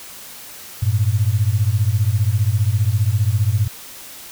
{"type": "beating tone pair", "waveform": "sine", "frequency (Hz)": [98, 113], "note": ["G2", "A2"], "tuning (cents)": [0, 47], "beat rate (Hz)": 15, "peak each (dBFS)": -17, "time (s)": [0.82, 3.68], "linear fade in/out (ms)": 10, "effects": ["white hiss -37 dBFS RMS until 4.31 s"]}